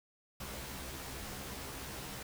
pink noise with comb filter, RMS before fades -44 dBFS, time 0.4-2.23 s, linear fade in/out 5 ms, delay 15 ms, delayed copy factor +0.95, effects none

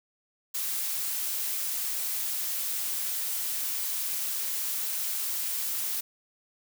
blue noise, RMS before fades -31 dBFS, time 0.54-6.01 s, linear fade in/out 10 ms, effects none

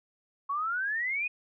sine exponential sweep, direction up, 1096 to 2526 Hz, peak -28 dBFS, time 0.49-1.28 s, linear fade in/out 10 ms, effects none

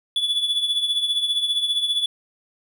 triangle tone with tremolo, 3435 Hz, A7, 42 cents flat, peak -15 dBFS, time 0.16-2.06 s, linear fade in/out 2 ms, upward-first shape triangle, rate 15 Hz, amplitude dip 70%, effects none

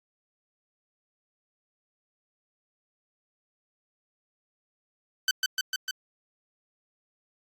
15% pulse tone with echo, 1529 Hz, G6, 44 cents flat, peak -15 dBFS, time 5.28-5.31 s, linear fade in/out 2 ms, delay 150 ms, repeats 4, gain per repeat -2 dB, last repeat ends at 5.91 s, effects AAC 48 kbps

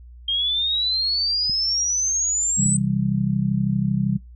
sine exponential sweep, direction up, 3198 to 8130 Hz, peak -19 dBFS, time 0.28-2.77 s, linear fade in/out 5 ms
clicks, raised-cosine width 5 ms, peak -21 dBFS, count 2, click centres 1.497 / 2.662 s
sine chord, C major, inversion none, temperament just, 130.81 / 163.52 / 196.22 Hz, C3 / E3 / G3, 0 / -14 / +2 cents, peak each -23 / -25 / -22 dBFS, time 2.57-4.18 s, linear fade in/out 20 ms
effects noise-tail reverb RT60 0.2 s tail -24 dB re dry + added 60 Hz sine -40 dBFS peak until 4.35 s

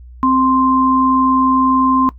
sine tone pair together, 261.6 / 1046.4 Hz, C4 / C6, 0 / 0 cents, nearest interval 2 octaves, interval 2400 cents, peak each -13 dBFS, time 0.23-2.09 s, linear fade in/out 0 ms, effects noise-tail reverb RT60 0.1 s tail -18 dB re dry + added 61 Hz sine -34 dBFS peak until 2.18 s

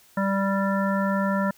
harmonic tone, 195.9 Hz, G3, 1 cent flat, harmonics 1 / 3 / 5 / 7 / 9, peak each -23 / -28 / -30 / -31 / -33 dBFS, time 0.17-1.51 s, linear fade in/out 5 ms, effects white hiss -56 dBFS RMS until 1.57 s

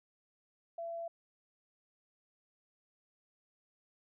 sine tone, 673 Hz, E5, 36 cents sharp, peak -38 dBFS, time 0.78-1.08 s, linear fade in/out 5 ms, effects none

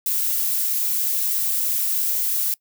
violet noise, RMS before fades -22 dBFS, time 0.06-2.54 s, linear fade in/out 2 ms, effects noise-tail reverb RT60 0.1 s tail -23 dB re dry

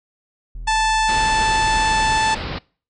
triangle tone, 41.2 Hz, E1, in tune, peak -26 dBFS, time 0.55-2.18 s, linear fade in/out 0 ms
harmonic tone, 878 Hz, A5, 4 cents flat, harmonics 1 / 2 / 3 / 4 / 5 / 6 / 7 / 8 / 9 / 10, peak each -17 / -23 / -27 / -29 / -31 / -33 / -34 / -35 / -36 / -37 dBFS, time 0.67-2.35 s, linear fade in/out 10 ms
pink low-pass noise, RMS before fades -28 dBFS, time 1.08-2.59 s, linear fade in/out 10 ms, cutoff 5100 Hz, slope 96 dB/octave
effects noise-tail reverb RT60 0.4 s tail -24 dB re dry

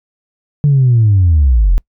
sine linear sweep, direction down, 148.5 to 37.35 Hz, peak -5 dBFS, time 0.64-1.78 s, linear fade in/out 0 ms, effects noise-tail reverb RT60 0.1 s tail -26 dB re dry + tanh soft clip ceiling -3 dBFS

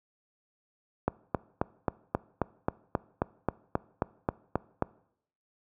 click train, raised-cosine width 1 ms, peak -11 dBFS, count 15, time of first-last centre 1.08-4.823 s, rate 3.74 Hz, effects noise-tail reverb RT60 0.7 s tail -22 dB re dry + high-pass 60 Hz 12 dB/octave

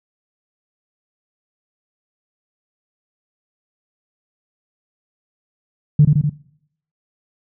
sine tone with echo, 148 Hz, D3, 14 cents sharp, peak -5 dBFS, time 5.99-6.05 s, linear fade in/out 5 ms, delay 82 ms, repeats 3, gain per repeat -3 dB, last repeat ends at 6.296 s, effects noise-tail reverb RT60 0.7 s tail -21 dB re dry + tanh soft clip ceiling -1 dBFS

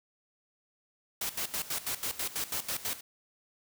white noise with tremolo, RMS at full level -33 dBFS, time 1.21-3.01 s, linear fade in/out 5 ms, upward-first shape square, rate 6.1 Hz, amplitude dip 80%, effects none

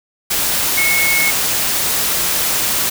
sine tone in noise, 2187 Hz, C#7, 24 cents flat, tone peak -14 dBFS, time 0.77-1.31 s, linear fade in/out 10 ms, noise white, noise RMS -17 dBFS, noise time 0.3-2.9 s, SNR 0 dB, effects none

